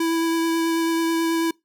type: tone with vibrato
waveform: square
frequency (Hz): 330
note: E4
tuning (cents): +2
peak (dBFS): -20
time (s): 0-1.51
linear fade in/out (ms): 5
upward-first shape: triangle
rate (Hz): 9.2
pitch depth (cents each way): 12
effects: noise-tail reverb RT60 0.2 s tail -24 dB re dry

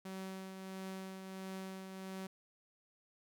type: tone with tremolo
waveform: sawtooth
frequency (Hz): 190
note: F#3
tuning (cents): +46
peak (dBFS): -38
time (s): 0.05-2.27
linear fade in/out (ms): 5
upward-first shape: triangle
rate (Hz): 1.5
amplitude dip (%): 45
effects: none

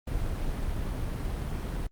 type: noise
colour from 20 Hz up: brown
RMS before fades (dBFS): -31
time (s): 0.07-1.87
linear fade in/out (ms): 5
effects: Opus 32 kbps

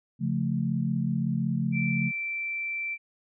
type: chord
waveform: sine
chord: Db augmented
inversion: none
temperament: equal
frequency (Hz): 138.59 / 174.61 / 220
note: Db3 / F3 / A3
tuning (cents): 0 / 0 / 0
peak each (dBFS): -29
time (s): 0.19-2.12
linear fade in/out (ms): 50
type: tone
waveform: sine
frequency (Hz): 2340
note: D7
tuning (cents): -7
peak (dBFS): -29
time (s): 1.72-2.98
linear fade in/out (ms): 50
effects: none

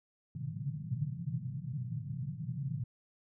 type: band-pass noise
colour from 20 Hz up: pink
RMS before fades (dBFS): -38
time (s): 0.35-2.84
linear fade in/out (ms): 2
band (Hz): 120 to 160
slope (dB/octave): 48
effects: none

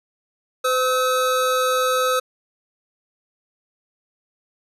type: tone pair together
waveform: square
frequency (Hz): 510.3 / 1286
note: C5 / E6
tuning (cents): -43 / -43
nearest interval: octave + major third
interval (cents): 1600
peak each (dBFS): -21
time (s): 0.64-2.2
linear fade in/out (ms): 10
effects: resampled to 32000 Hz

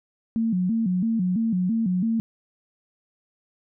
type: tone with vibrato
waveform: sine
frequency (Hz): 202.9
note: G#3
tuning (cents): -40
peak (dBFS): -20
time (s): 0.36-2.2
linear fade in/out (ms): 0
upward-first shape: square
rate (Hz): 3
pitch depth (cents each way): 190
effects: none

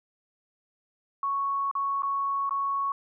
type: tone with dropouts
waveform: sine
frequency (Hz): 1108.7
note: C#6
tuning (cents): 0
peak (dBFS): -25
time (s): 1.23-2.92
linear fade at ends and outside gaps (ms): 2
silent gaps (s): 1.713-1.752 / 2.022-2.032 / 2.494-2.508
effects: none

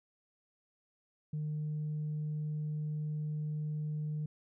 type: tone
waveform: sine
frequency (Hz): 151.8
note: D#3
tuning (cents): -42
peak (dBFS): -32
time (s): 1.33-4.26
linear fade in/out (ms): 5
effects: tanh soft clip ceiling -31 dBFS

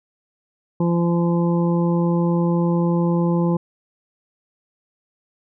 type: harmonic tone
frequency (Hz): 171.3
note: F3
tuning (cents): -33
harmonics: 1 / 2 / 3 / 5 / 6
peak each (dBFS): -17 / -23 / -27 / -31 / -33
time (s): 0.8-3.57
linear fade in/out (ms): 5
effects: none

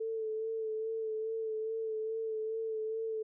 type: tone with vibrato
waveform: sine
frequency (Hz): 441.9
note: A4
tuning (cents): +7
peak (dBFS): -33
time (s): 0-3.23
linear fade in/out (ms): 10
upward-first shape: sine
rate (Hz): 2.4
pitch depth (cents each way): 27
effects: none

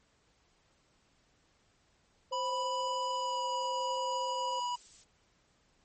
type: tone with tremolo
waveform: sine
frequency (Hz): 524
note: C5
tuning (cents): +2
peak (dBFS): -36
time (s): 2.31-4.6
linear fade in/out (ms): 10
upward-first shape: sine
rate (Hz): 0.75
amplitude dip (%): 30
type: tone with pitch glide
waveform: square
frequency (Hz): 987.8 to 976.5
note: B5 to B5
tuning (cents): 0 to -20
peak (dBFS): -33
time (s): 2.32-4.76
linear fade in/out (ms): 10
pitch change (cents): -20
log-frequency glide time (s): 3.15-3.41
type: noise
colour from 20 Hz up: violet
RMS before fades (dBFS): -48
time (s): 2.44-5.04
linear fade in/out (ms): 10
effects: pink hiss -70 dBFS RMS until 5.84 s + MP3 32 kbps

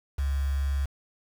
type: tone with quantisation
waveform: sine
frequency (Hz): 69.3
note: C#2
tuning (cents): 0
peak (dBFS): -24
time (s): 0.18-0.86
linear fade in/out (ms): 10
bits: 7
effects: none

